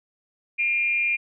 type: tone with frequency modulation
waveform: sine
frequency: 2400 Hz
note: D7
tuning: 37 cents sharp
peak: -20 dBFS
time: 0.58-1.17 s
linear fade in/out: 20 ms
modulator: 270 Hz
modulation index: 0.37
effects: none